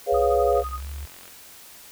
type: chord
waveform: sine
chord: C# dominant seventh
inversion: second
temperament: equal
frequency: 415.3 / 493.9 / 554.4 / 698.5 Hz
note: G#4 / B4 / C#5 / E#5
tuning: 0 / 0 / 0 / 0 cents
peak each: -23 dBFS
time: 0.06-0.64 s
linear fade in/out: 50 ms
type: tone with pitch glide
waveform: sine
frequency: 64.7 to 71.38 Hz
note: C2 to D2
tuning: -19 to -49 cents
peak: -31 dBFS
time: 0.12-1.06 s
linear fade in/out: 10 ms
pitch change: +170 cents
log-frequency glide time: 0.76-0.88 s
type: tone with tremolo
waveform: sine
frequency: 1243 Hz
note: D#6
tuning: 2 cents flat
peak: -28 dBFS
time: 0.14-0.8 s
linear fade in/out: 5 ms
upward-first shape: sine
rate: 12 Hz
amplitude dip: 90%
type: click train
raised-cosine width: 0.3 ms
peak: -30 dBFS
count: 34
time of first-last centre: 0.53-1.278 s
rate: 44.1 Hz
effects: white hiss -46 dBFS RMS until 1.91 s